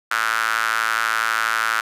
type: tone with high-pass filter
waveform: sawtooth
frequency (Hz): 112.2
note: A2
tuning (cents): +34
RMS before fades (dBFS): -21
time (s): 0.11-1.81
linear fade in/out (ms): 5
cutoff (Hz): 1400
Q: 5.2
effects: resampled to 32000 Hz